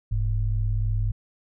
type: tone pair together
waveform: sine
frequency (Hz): 41.67 / 105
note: E1 / G#2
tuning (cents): +19 / +19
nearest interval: octave + major third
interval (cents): 1600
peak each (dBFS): -24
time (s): 0.11-1.12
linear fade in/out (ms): 10
effects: none